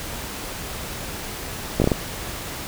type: slowing click train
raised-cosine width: 2 ms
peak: -4 dBFS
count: 5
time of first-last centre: 1.8-1.918 s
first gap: 18 ms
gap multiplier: 1.34
effects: pink hiss -32 dBFS RMS until 2.67 s